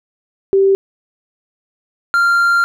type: tone pair in turn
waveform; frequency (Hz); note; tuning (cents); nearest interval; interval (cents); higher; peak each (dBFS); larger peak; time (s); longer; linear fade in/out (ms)
sine / triangle; 389.7 / 1388.7; G4 / F6; -10 / -10; octave + minor seventh; 2200; second; -8; neither; 0.53-0.75 / 2.14-2.64; second; 0
effects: none